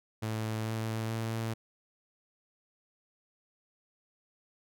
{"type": "tone with pitch steps", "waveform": "sawtooth", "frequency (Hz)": [110, 111.47, 112.96], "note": ["A2", "A2", "A2"], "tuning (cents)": [0, 23, 46], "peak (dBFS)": -28, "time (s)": [0.22, 1.54], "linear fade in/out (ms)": 10, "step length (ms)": 440, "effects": []}